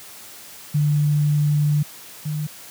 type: tone pair in turn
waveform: sine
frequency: 148 / 151.55 Hz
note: D3 / D#3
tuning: +14 / -45 cents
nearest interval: unison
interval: 41 cents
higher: second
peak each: -15 / -22 dBFS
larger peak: first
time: 0.74-1.83 / 2.25-2.47 s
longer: first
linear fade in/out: 10 ms
effects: white hiss -41 dBFS RMS until 2.7 s + high-pass 80 Hz 12 dB/octave